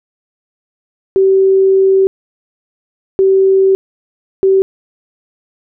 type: tone bursts at uneven times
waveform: sine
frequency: 384.6 Hz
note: G4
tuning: 33 cents flat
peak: -6 dBFS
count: 3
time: 1.16-2.07 / 3.19-3.75 / 4.43-4.62 s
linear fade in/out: 0 ms
effects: none